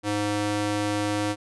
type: tone with high-pass filter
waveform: square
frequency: 103.9 Hz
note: G#2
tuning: 1 cent sharp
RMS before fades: -26 dBFS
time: 0.03-1.36 s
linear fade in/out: 50 ms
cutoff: 240 Hz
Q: 1
effects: resampled to 24000 Hz